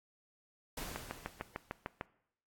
pink noise with exponential decay, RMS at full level -41 dBFS, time 0.77-2.06 s, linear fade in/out 5 ms, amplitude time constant 280 ms
click train, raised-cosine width 0.5 ms, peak -22 dBFS, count 8, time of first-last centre 0.96-2.011 s, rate 6.66 Hz
effects noise-tail reverb RT60 0.7 s tail -20 dB re dry + AAC 64 kbps

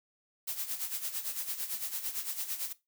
blue noise with tremolo, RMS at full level -34 dBFS, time 0.47-2.73 s, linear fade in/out 10 ms, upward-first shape sine, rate 8.9 Hz, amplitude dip 70%, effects noise-tail reverb RT60 0.2 s tail -17 dB re dry

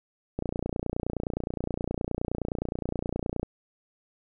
click train, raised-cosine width 2 ms, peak -16 dBFS, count 91, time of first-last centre 0.39-3.431 s, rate 29.6 Hz, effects none

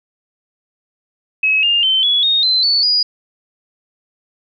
sine tone with pitch steps, 2565 / 2813 / 3086 / 3385 / 3712 / 4072 / 4466 / 4898 Hz, E7 / F7 / G7 / G#7 / A#7 / C8 / C#8 / D#8, -48 / +12 / -28 / +32 / -8 / -48 / +12 / -28 cents, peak -11 dBFS, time 1.43-3.03 s, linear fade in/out 5 ms, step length 200 ms, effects none

